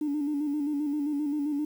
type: tone with vibrato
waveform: sine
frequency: 292.7 Hz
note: D4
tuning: 6 cents flat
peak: -25 dBFS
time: 0.01-1.65 s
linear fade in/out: 5 ms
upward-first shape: square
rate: 7.6 Hz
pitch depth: 51 cents each way
effects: tanh soft clip ceiling -22 dBFS + 9-bit